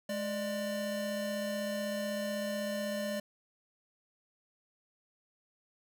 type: tone pair together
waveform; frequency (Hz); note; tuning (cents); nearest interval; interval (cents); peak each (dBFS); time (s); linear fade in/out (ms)
square; 210 / 594; G#3 / D5; +19 / +20; octave + tritone; 1801; -38 / -36; 0.09-3.2; 5
effects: none